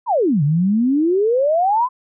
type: exponential two-way sweep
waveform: sine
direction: down then up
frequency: 1046 to 138.6 to 1046 Hz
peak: -13 dBFS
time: 0.06-1.89 s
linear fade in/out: 50 ms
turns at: 0.43 s
effects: none